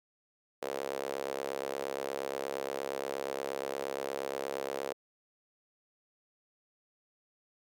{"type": "tone with high-pass filter", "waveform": "sawtooth", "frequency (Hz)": 68.5, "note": "C#2", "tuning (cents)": -20, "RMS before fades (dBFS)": -37, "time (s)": [0.62, 4.93], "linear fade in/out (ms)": 5, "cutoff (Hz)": 490, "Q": 3.2, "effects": []}